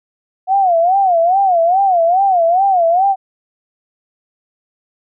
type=tone with vibrato; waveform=sine; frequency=725 Hz; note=F#5; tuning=35 cents flat; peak=-9 dBFS; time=0.47-3.16 s; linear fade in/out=50 ms; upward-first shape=sine; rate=2.4 Hz; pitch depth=160 cents each way; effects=none